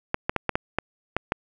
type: clicks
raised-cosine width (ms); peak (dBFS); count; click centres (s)
0.5; -7; 8; 0.144 / 0.295 / 0.363 / 0.493 / 0.555 / 0.786 / 1.166 / 1.321
effects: none